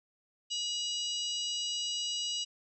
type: harmonic tone with a mistuned harmonic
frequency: 968 Hz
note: B5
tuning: 35 cents flat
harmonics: 3 / 4 / 5 / 6 / 7 / 8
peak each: -34 / -41 / -41 / -43 / -49 / -43 dBFS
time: 0.5-2.45 s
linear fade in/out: 20 ms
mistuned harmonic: 7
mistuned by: -37 cents
effects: none